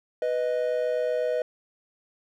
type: tone pair together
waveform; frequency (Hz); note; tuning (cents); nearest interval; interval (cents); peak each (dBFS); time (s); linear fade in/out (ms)
triangle; 494.4 / 622.3; B4 / D#5; +2 / 0; major third; 398; -24 / -25; 0.22-1.42; 2
effects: none